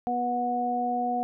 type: harmonic tone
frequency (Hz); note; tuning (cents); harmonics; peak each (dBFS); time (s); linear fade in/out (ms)
243.9; B3; -21; 1 / 2 / 3; -31 / -35 / -26; 0.07-1.23; 0
effects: none